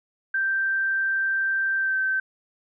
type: tone with pitch glide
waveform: sine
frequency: 1568 to 1547.3 Hz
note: G6 to G6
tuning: 0 to -23 cents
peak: -21 dBFS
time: 0.34-2.2 s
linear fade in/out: 5 ms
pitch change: -23 cents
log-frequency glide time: 1.78-1.97 s
effects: none